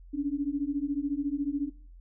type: beating tone pair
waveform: sine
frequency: 277.5 / 291.5 Hz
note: C#4 / D4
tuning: +2 / -13 cents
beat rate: 14 Hz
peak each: -31 / -29 dBFS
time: 0.13-1.7 s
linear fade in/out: 20 ms
effects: noise-tail reverb RT60 0.4 s tail -19 dB re dry + added 43 Hz sine -47 dBFS peak until 2 s